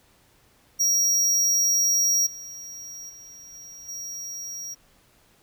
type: tone with level steps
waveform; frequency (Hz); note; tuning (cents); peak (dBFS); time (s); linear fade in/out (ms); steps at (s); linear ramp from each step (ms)
square; 5670; F8; +25; -19 / -37 / -43 / -41 / -33; 0.79-4.75; 20; 2.26 / 3.09 / 3.53 / 3.88; 10
effects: pink hiss -60 dBFS RMS until 5.42 s